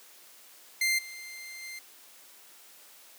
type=tone with level steps; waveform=sawtooth; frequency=2093 Hz; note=C7; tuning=in tune; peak=-21 / -38 / -36 dBFS; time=0.81-1.79 s; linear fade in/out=5 ms; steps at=0.98 / 1.62 s; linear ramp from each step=10 ms; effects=white hiss -54 dBFS RMS until 3.18 s + high-pass 300 Hz 12 dB/octave